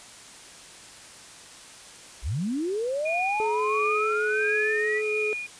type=linear sweep; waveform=sine; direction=up; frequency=42.14 to 1989 Hz; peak=-25 dBFS; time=2.22-5.02 s; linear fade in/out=50 ms
type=tone with tremolo; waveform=sine; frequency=2441 Hz; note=D#7; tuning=34 cents flat; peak=-26 dBFS; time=3.05-5.47 s; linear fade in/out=10 ms; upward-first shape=sine; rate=1.5 Hz; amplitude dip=70%
type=tone with vibrato; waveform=triangle; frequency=426.8 Hz; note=G#4; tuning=47 cents sharp; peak=-24 dBFS; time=3.4-5.33 s; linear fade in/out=0 ms; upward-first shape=triangle; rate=6.3 Hz; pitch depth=12 cents each way
effects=white hiss -46 dBFS RMS until 5.59 s + resampled to 22050 Hz